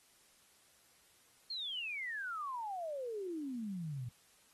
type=exponential sweep; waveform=sine; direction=down; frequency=4333 to 115.8 Hz; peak=-38 dBFS; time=1.5-4.09 s; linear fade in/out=5 ms; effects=white hiss -67 dBFS RMS until 4.53 s + AAC 32 kbps